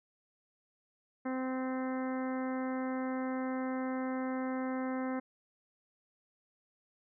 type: harmonic tone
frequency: 259.2 Hz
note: C4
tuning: 16 cents flat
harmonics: 1 / 2 / 3 / 4 / 5 / 6 / 7 / 8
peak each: -34 / -40 / -44 / -46 / -48 / -50 / -51 / -52 dBFS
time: 1.25-5.2 s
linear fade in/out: 10 ms
effects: none